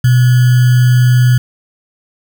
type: tone with sample-and-hold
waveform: sine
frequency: 124.4 Hz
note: B2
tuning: 13 cents sharp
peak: -5 dBFS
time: 0.04-1.38 s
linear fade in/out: 5 ms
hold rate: 1575 Hz
effects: none